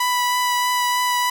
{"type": "tone with vibrato", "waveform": "sawtooth", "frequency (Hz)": 987.8, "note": "B5", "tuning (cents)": 0, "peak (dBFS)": -14, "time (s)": [0, 1.3], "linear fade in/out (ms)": 5, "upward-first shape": "triangle", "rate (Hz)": 3.2, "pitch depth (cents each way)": 12, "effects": []}